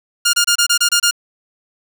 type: tone bursts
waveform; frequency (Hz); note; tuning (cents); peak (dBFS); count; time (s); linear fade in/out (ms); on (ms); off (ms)
10% pulse; 1412; F6; +19; -3; 8; 0.25-1.111; 10; 84; 27
effects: none